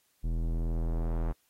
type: tone with low-pass filter sweep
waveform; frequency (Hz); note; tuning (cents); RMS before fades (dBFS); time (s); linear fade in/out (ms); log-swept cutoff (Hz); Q
square; 41.19; E1; -1; -30; 0.23-1.33; 20; 230 to 1100; 0.77
effects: white hiss -71 dBFS RMS until 1.49 s + AAC 48 kbps

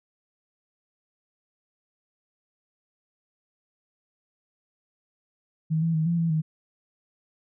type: tone with pitch steps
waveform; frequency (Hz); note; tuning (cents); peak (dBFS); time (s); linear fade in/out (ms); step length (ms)
sine; 158.6 / 164.9 / 157.9 / 170.1 / 165.9 / 157.2; D#3 / E3 / D#3 / F3 / E3 / D#3; +33 / +1 / +26 / -45 / +11 / +18; -21; 5.7-6.42; 20; 120
effects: none

